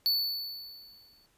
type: tone with exponential decay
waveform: square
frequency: 4468 Hz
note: C#8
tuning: 13 cents sharp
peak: -23 dBFS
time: 0.06-1.26 s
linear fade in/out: 0 ms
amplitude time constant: 260 ms
effects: pink hiss -68 dBFS RMS until 1.37 s + resampled to 32000 Hz